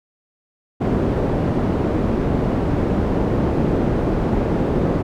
white low-pass noise, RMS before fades -19 dBFS, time 0.8-5.03 s, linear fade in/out 20 ms, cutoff 370 Hz, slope 12 dB/octave, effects none

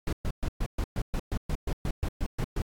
brown noise bursts, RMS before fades -28 dBFS, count 15, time 0.07-2.62 s, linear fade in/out 2 ms, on 58 ms, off 120 ms, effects AAC 64 kbps

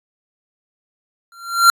square tone with exponential growth, 1376 Hz, F6, 26 cents flat, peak -5 dBFS, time 1.32-1.7 s, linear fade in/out 1 ms, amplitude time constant 82 ms, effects resampled to 32000 Hz

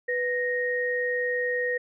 sine tone pair together, 493.9 / 1864.7 Hz, B4 / A#6, 0 / 0 cents, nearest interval octave + major seventh, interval 2300 cents, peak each -27 dBFS, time 0.08-1.78 s, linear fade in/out 10 ms, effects none

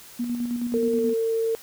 sine tone with tremolo, 240.2 Hz, B3, 48 cents flat, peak -23 dBFS, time 0.19-1.14 s, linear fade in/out 10 ms, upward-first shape square, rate 9.4 Hz, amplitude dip 40%
sine tone with pitch glide, 457 to 452 Hz, A#4 to A4, -34 to +47 cents, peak -21 dBFS, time 0.74-1.55 s, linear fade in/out 0 ms, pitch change -19 cents, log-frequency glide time 0.94-1.01 s
effects white hiss -46 dBFS RMS until 1.62 s

